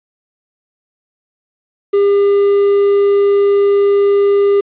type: tone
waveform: triangle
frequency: 402.2 Hz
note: G4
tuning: 44 cents sharp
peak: -6 dBFS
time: 1.93-4.61 s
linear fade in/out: 10 ms
effects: resampled to 8000 Hz + 7-bit